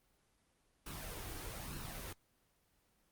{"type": "noise with flanger", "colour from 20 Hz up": "pink", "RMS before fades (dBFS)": -45, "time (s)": [0.86, 2.13], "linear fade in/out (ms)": 5, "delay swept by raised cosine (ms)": [0.72, 2.62], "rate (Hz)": 1.1, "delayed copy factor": 0.55, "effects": ["pink hiss -75 dBFS RMS until 3.11 s", "Opus 24 kbps"]}